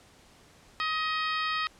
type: harmonic tone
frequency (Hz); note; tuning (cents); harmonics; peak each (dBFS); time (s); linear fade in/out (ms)
630; D#5; +21; 2 / 3 / 4 / 5 / 6 / 7 / 8; -30 / -34 / -36 / -38 / -40 / -41 / -42; 0.8-1.67; 0
effects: pink hiss -57 dBFS RMS until 1.79 s + low-pass 9000 Hz 12 dB/octave